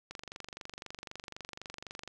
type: click train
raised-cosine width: 0.2 ms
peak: -25 dBFS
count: 48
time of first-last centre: 0.11-2.077 s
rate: 23.9 Hz
effects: none